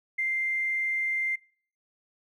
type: tone with tanh clipping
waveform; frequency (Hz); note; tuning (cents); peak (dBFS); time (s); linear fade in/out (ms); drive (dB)
triangle; 2093; C7; 0; -25; 0.18-1.36; 10; 3
effects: noise-tail reverb RT60 0.5 s tail -26 dB re dry